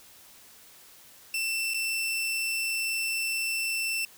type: tone with dropouts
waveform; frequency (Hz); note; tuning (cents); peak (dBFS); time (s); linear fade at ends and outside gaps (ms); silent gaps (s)
sawtooth; 2679; E7; +27; -24; 1.34-4.05; 2; 1.737-1.743
effects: white hiss -53 dBFS RMS until 4.17 s

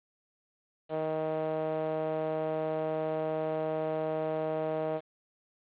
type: tone with band-pass filter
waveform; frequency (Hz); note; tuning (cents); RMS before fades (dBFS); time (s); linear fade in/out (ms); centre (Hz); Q
sawtooth; 157.2; D#3; +18; -32; 0.89-5.01; 50; 590; 3.6
effects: resampled to 8000 Hz + 9-bit

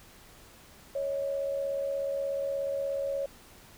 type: tone pair together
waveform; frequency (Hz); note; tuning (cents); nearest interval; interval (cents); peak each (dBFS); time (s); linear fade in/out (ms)
sine; 554.4 / 631.1; C#5 / D#5; 0 / +24; major second; 224; -29 / -39; 0.95-3.26; 5
effects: pink hiss -54 dBFS RMS until 3.77 s

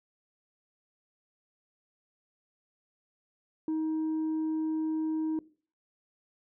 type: tone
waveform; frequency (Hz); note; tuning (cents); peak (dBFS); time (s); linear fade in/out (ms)
sine; 315.3; D#4; +23; -25; 3.68-5.39; 2
effects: noise-tail reverb RT60 0.4 s tail -20 dB re dry + tanh soft clip ceiling -27 dBFS

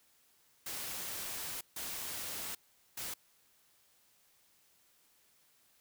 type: noise bursts at uneven times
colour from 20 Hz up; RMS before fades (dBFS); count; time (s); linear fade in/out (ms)
white; -41; 3; 0.66-1.61 / 1.76-2.55 / 2.97-3.14; 5
effects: white hiss -69 dBFS RMS until 5.8 s

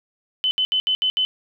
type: tone bursts at uneven times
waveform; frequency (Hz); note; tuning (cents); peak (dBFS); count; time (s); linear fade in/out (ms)
sine; 3031; F#7; +41; -17; 6; 0.44-0.51 / 0.58-0.65 / 0.72-0.8 / 0.87-0.95 / 1.02-1.1 / 1.17-1.25; 0
effects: none

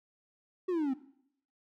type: exponential sweep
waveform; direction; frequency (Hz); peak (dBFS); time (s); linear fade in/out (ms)
triangle; down; 380 to 253.8; -26; 0.68-0.94; 10
effects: noise-tail reverb RT60 0.7 s tail -18 dB re dry

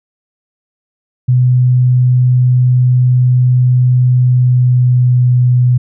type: tone with pitch glide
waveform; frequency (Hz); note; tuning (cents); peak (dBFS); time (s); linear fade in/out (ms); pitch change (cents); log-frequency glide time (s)
sine; 125.6 to 124.3; B2 to B2; +30 to +12; -6; 1.28-5.78; 10; -18; 4.13-5.33
effects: none

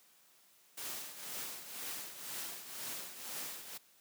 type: noise with tremolo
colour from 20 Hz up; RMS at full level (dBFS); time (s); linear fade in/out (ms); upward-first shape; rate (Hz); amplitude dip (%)
white; -41; 0.77-3.78; 10; triangle; 2; 70
effects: white hiss -66 dBFS RMS until 4 s + high-pass 150 Hz 12 dB/octave

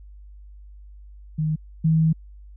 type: tone pair in turn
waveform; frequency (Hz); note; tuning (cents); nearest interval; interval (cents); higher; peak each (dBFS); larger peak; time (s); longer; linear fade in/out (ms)
sine; 155.56 / 159.93; D#3 / D#3; 0 / +48; unison; 48; second; -20 / -15; second; 1.38-1.56 / 1.84-2.13; second; 10
effects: added 50 Hz sine -41 dBFS peak until 2.56 s

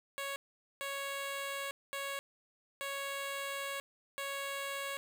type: tone bursts at uneven times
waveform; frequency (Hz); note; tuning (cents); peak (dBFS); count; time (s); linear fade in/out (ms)
10% pulse; 554.4; C#5; 0; -29; 5; 0.18-0.36 / 0.81-1.71 / 1.93-2.19 / 2.81-3.8 / 4.18-4.97; 0
effects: none

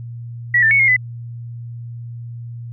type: tone with pitch steps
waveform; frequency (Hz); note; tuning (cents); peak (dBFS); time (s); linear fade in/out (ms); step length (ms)
sine; 1935 / 1783 / 2216 / 2142 / 2007; B6 / A6 / C#7 / C7 / B6; -36 / +22 / -1 / +40 / +27; -10; 0.54-0.965; 5; 85
effects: added 118 Hz sine -28 dBFS peak until 2.72 s

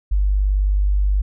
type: tone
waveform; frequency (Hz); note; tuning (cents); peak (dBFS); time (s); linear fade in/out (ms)
sine; 49.4; G1; +14; -14; 0.11-1.22; 10
effects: none

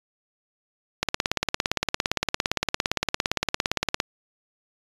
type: click train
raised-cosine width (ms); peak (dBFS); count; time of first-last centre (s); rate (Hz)
0.2; -4; 53; 1.03-4.001; 17.5
effects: resampled to 24000 Hz

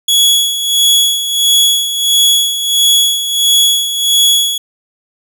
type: tone with tremolo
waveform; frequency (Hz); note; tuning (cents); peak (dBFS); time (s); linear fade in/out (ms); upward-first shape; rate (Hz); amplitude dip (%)
sawtooth; 3362; G#7; +20; -3; 0.08-4.58; 5; sine; 1.5; 65
effects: none

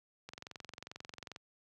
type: click train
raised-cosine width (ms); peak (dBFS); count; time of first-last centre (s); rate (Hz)
0.2; -28; 25; 0.29-1.361; 22.4
effects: high-pass 80 Hz 12 dB/octave

